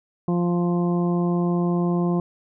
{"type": "harmonic tone", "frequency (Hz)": 174.61, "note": "F3", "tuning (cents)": 0, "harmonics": [1, 2, 3, 4, 5, 6], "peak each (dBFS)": [-20, -25, -35, -33, -39, -35], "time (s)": [0.28, 2.2], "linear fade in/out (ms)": 2, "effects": []}